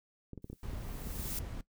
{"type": "clicks", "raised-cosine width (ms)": 3, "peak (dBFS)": -31, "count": 10, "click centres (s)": [0.333, 0.377, 0.444, 0.5, 0.53, 0.698, 0.733, 1.072, 1.196, 1.258]}
{"type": "noise with exponential growth", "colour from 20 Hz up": "blue", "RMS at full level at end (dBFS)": -37, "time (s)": [0.42, 1.39], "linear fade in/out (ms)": 2, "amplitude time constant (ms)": 210}
{"type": "noise", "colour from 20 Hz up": "brown", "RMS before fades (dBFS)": -41, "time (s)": [0.63, 1.61], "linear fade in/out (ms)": 2}
{"effects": ["noise-tail reverb RT60 0.1 s tail -18 dB re dry"]}